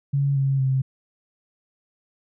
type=tone with pitch steps; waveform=sine; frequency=140 / 136.25 / 132.6 Hz; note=C#3 / C#3 / C3; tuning=+18 / -29 / +23 cents; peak=-18 dBFS; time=0.13-0.82 s; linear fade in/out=10 ms; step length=230 ms; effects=none